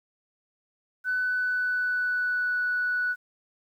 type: tone with pitch glide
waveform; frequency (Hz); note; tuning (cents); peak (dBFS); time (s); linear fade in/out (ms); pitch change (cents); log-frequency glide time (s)
sine; 1500 to 1477.6; F#6 to F#6; +23 to -3; -23; 1.04-3.16; 50; -26; 1.2-2.59
effects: tanh soft clip ceiling -19 dBFS + 10-bit